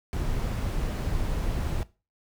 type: noise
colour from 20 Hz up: brown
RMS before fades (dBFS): -28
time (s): 0.13-1.83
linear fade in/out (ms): 0
effects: noise-tail reverb RT60 0.3 s tail -19 dB re dry